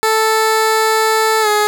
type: tone with pitch glide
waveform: 15% pulse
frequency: 440 to 420.1 Hz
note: A4 to G#4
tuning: 0 to +20 cents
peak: -5 dBFS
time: 0.03-1.67 s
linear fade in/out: 0 ms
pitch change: -80 cents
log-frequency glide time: 1.41-1.48 s
effects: none